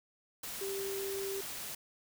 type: tone in noise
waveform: sine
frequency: 392 Hz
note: G4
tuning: in tune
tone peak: -36 dBFS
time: 0.61-1.41 s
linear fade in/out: 5 ms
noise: white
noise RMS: -42 dBFS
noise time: 0.43-1.75 s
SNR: +3 dB
effects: none